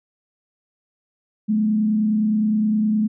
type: tone with frequency modulation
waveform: sine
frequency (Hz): 214.3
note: A3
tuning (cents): -45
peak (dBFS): -16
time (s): 1.48-3.08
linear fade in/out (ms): 20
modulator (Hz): 29.7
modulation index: 0.38
effects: none

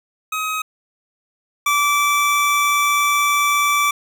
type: tone pair in turn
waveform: 25% pulse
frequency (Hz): 1266 / 1161.1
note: D#6 / D6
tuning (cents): +30 / -20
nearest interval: minor second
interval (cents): 150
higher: first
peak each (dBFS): -17 / -11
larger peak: second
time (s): 0.32-0.62 / 1.66-3.91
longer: second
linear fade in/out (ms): 5
effects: none

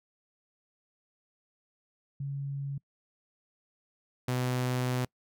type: tone pair in turn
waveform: sine / sawtooth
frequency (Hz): 139.5 / 126.02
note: C#3 / B2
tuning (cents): +11 / +35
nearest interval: major second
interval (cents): 176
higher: first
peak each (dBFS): -32 / -24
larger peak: second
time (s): 2.2-2.78 / 4.28-5.05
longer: second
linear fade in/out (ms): 5
effects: noise-tail reverb RT60 0.1 s tail -25 dB re dry

